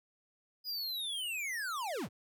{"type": "linear sweep", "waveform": "square", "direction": "down", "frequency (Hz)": [5000, 61.74], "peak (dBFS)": -36, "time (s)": [0.64, 2.09], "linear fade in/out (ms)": 50, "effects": []}